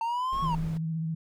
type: linear two-way sweep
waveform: triangle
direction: up then down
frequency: 901 to 1108.7 to 901 Hz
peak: -25 dBFS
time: 0.01-0.55 s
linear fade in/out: 2 ms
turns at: 0.43 s
type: noise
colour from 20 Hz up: brown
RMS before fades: -37 dBFS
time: 0.32-0.78 s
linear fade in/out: 10 ms
type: tone with vibrato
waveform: sine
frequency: 161.5 Hz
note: E3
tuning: 35 cents flat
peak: -28 dBFS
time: 0.42-1.15 s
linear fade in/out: 10 ms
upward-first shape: triangle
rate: 15 Hz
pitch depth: 36 cents each way
effects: none